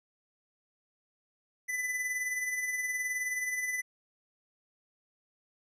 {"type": "tone with tremolo", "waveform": "square", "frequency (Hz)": 2000, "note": "B6", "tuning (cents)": 21, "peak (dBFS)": -30, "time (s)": [1.68, 3.82], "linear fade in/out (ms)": 20, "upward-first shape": "sine", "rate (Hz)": 19, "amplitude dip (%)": 45, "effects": ["resampled to 32000 Hz"]}